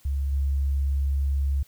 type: tone with level steps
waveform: sine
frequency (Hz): 69.2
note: C#2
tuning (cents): -2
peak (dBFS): -23 / -21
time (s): 0.05-1.63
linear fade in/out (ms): 5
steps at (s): 0.32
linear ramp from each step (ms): 10
effects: white hiss -58 dBFS RMS until 1.67 s